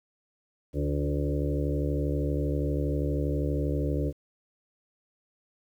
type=harmonic tone with a mistuned harmonic; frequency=72.5 Hz; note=D2; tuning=22 cents flat; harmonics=1 / 2 / 4 / 5 / 6 / 7 / 8; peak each=-29 / -31 / -32 / -37 / -37 / -36 / -40 dBFS; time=0.73-4.13 s; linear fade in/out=50 ms; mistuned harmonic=5; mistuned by=-21 cents; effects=10-bit